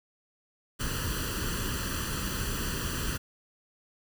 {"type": "noise with comb filter", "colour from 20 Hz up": "pink", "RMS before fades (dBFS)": -32, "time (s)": [0.79, 3.18], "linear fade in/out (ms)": 20, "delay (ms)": 0.67, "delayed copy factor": 0.8, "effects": []}